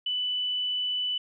sine tone, 2985 Hz, F#7, 15 cents sharp, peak -26 dBFS, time 0.06-1.18 s, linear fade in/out 5 ms, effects none

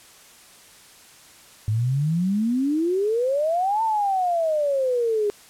sine exponential two-way sweep, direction up then down, 103.83 to 909 to 405.9 Hz, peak -19 dBFS, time 1.68-5.3 s, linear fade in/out 0 ms, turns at 3.83 s, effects white hiss -49 dBFS RMS until 5.49 s + low-pass 11000 Hz 12 dB/octave

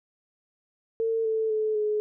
sine tone with pitch steps, 451.4 / 441.9 / 432.5 / 423.4 Hz, A4 / A4 / A4 / G#4, +44 / +7 / -30 / +33 cents, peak -23 dBFS, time 1-2 s, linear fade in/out 0 ms, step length 250 ms, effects none

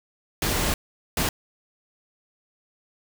pink noise bursts at uneven times, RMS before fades -24 dBFS, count 2, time 0.42-0.74 / 1.17-1.29 s, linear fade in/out 2 ms, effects none

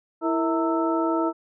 sine tone cluster, 329.7 / 461.6 / 649 / 915 / 1317 Hz, E4 / A#4 / E5 / A#5 / E6, 0 / -17 / -27 / -32 / -2 cents, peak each -23 / -32 / -28 / -29 / -29 dBFS, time 0.21-1.33 s, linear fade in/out 50 ms, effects none

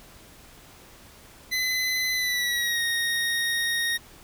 25% pulse tone with pitch glide, 2022 to 1864.9 Hz, B6 to A#6, +40 to 0 cents, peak -20 dBFS, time 1.51-3.98 s, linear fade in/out 20 ms, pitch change -140 cents, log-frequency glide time 2.13-2.82 s, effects pink hiss -50 dBFS RMS until 4.23 s

